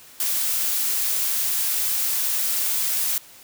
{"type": "noise", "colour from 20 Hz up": "blue", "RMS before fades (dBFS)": -23, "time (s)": [0.2, 3.18], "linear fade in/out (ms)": 2, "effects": ["white hiss -47 dBFS RMS until 3.43 s"]}